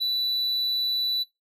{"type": "tone", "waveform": "triangle", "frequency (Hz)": 3965, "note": "B7", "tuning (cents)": 6, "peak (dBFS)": -22, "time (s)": [0, 1.24], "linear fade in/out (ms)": 20, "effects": ["noise-tail reverb RT60 0.2 s tail -20 dB re dry"]}